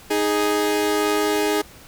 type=tone pair together; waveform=sawtooth; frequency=311.1 / 415.3 Hz; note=D#4 / G#4; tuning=0 / 0 cents; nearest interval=perfect fourth; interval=500 cents; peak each=-19 / -16 dBFS; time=0.1-1.62 s; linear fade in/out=10 ms; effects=pink hiss -45 dBFS RMS until 1.87 s